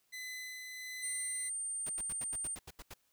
sawtooth tone with tremolo, 2017 Hz, B6, 36 cents sharp, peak -38 dBFS, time 0.12-1.5 s, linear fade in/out 20 ms, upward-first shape sine, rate 1.4 Hz, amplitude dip 30%
sine tone, 8780 Hz, C#9, 18 cents flat, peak -36 dBFS, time 1.02-2.56 s, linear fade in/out 20 ms
pink noise bursts, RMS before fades -48 dBFS, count 10, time 1.86-2.939 s, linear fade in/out 5 ms, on 35 ms, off 81 ms
effects white hiss -75 dBFS RMS until 3.12 s

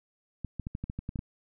clicks, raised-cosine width 5 ms, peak -22 dBFS, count 10, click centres 0.447 / 0.597 / 0.669 / 0.751 / 0.84 / 0.899 / 0.99 / 1.091 / 1.158 / 1.191 s, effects none

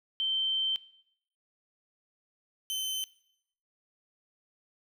sine / sawtooth tone pair in turn, 3110 / 3071 Hz, G7 / G7, -14 / -36 cents, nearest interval unison, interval 22 cents, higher first, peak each -27 / -28 dBFS, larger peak first, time 0.2-0.76 / 2.7-3.04 s, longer first, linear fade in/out 0 ms, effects noise-tail reverb RT60 0.7 s tail -19 dB re dry

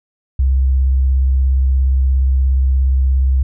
sine tone with vibrato, 65.9 Hz, C2, 13 cents sharp, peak -10 dBFS, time 0.39-3.43 s, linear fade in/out 5 ms, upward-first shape square, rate 17 Hz, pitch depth 25 cents each way, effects none

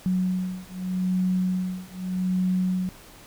sine beating tone pair, 183.9 / 184.72 Hz, F#3 / F#3, -10 / -3 cents, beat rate 0.82 Hz, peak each -26 dBFS, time 0.06-2.89 s, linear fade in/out 0 ms, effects pink hiss -48 dBFS RMS until 3.26 s

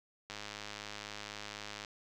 click train, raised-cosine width 0.2 ms, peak -25 dBFS, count 162, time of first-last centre 0.3-1.848 s, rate 104 Hz, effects none

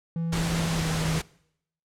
triangle tone with pitch glide, 166.1 to 159.7 Hz, E3 to D#3, +13 to +45 cents, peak -24 dBFS, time 0.16-1.19 s, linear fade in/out 2 ms, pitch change -68 cents, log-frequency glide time 0.62-0.99 s
pink noise, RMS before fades -30 dBFS, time 0.32-1.22 s, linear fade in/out 10 ms
effects noise-tail reverb RT60 0.7 s tail -22 dB re dry + low-pass 9000 Hz 12 dB/octave

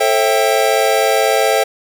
square chord, A minor seventh, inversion none, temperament equal with one note detuned, 440 / 536.1 / 659.3 / 784 Hz, A4 / C5 / E5 / G5, 0 / +42 / 0 / 0 cents, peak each -18 dBFS, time 0-1.64 s, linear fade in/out 10 ms, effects none

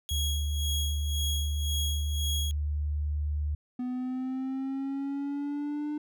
sawtooth tone with tremolo, 3311 Hz, G#7, 6 cents flat, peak -27 dBFS, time 0.09-2.51 s, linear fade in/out 0 ms, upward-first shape sine, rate 1.9 Hz, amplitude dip 70%
sine tone with pitch glide, 73.5 to 74.23 Hz, D2 to D2, +2 to +19 cents, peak -27 dBFS, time 0.11-3.55 s, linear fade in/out 5 ms, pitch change +17 cents, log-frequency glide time 0.93-3.19 s
triangle exponential sweep, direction up, 248.4 to 300 Hz, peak -28 dBFS, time 3.79-5.98 s, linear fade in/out 5 ms
effects none

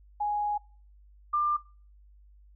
sine tone pair in turn, 830.6 / 1193.5 Hz, G#5 / D6, 0 / +28 cents, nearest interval tritone, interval 628 cents, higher second, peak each -26 / -23 dBFS, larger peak second, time 0.2-0.58 / 1.33-1.57 s, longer first, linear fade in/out 10 ms, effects noise-tail reverb RT60 0.4 s tail -23 dB re dry + added 50 Hz sine -53 dBFS peak until 2.55 s

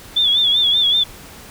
sine tone with vibrato, 3458 Hz, A7, 31 cents flat, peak -12 dBFS, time 0.16-1.04 s, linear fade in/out 10 ms, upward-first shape sine, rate 5.2 Hz, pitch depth 78 cents each way, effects pink hiss -39 dBFS RMS until 1.5 s

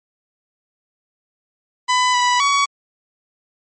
sawtooth tone with pitch steps, 1000 / 985 / 1127 Hz, B5 / B5 / C#6, +21 / -5 / +28 cents, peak -10 dBFS, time 1.88-2.66 s, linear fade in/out 20 ms, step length 260 ms, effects MP3 32 kbps

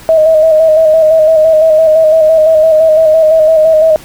sine tone with vibrato, 633 Hz, D#5, 30 cents sharp, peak -3 dBFS, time 0.09-3.96 s, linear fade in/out 0 ms, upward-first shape square, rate 5.9 Hz, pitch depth 34 cents each way, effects pink hiss -34 dBFS RMS until 4.04 s

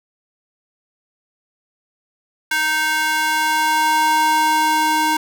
square tone with high-pass filter sweep, 311.1 Hz, D#4, in tune, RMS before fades -17 dBFS, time 2.51-5.17 s, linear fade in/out 5 ms, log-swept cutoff 1500 to 660 Hz, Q 2.3, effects none

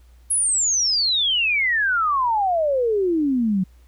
sine exponential sweep, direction down, 10800 to 180 Hz, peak -17 dBFS, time 0.3-3.64 s, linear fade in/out 10 ms, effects added 60 Hz sine -47 dBFS peak until 3.87 s + pink hiss -62 dBFS RMS until 3.87 s

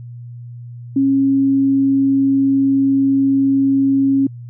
sine tone, 272.9 Hz, C#4, 27 cents flat, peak -11 dBFS, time 0.96-4.27 s, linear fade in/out 5 ms, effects added 120 Hz sine -30 dBFS peak until 4.49 s

